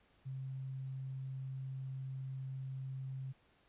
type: tone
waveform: sine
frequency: 132.7 Hz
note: C3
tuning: 25 cents sharp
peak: -40 dBFS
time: 0.25-3.33 s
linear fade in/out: 20 ms
effects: pink hiss -70 dBFS RMS until 3.68 s + resampled to 8000 Hz